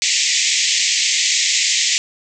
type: band-pass noise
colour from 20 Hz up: white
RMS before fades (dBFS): -17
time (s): 0.02-1.98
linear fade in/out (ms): 0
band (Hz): 1900 to 7600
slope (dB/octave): 96
effects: none